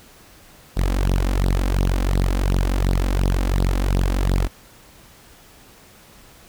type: tone with flanger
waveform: sawtooth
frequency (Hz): 46.25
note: F#1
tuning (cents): 0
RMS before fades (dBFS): -19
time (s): 0.76-4.48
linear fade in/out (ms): 20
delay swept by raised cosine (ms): 0.2 to 3.9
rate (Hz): 2.8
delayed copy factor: +0.85
effects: pink hiss -48 dBFS RMS until 6.48 s